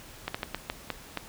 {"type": "slowing click train", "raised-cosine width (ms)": 0.3, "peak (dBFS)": -14, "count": 7, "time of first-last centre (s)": [0.28, 1.173], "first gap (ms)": 65, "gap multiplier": 1.33, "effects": ["pink hiss -48 dBFS RMS until 1.28 s"]}